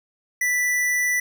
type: tone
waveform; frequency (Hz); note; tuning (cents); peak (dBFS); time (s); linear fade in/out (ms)
square; 1975.5; B6; 0; -20; 0.41-1.2; 5
effects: none